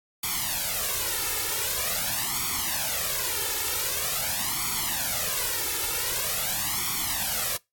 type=noise with flanger; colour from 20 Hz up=white; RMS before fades=-28 dBFS; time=0.23-7.57 s; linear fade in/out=5 ms; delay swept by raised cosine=0.89 to 2.29 ms; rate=0.45 Hz; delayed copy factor=+1; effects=noise-tail reverb RT60 0.2 s tail -24 dB re dry + AAC 64 kbps